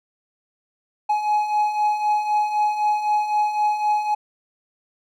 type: beating tone pair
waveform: triangle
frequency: 839 / 842.9 Hz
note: G#5 / G#5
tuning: +17 / +25 cents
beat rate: 3.9 Hz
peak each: -24 / -17 dBFS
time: 1.09-4.15 s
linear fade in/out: 10 ms
effects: none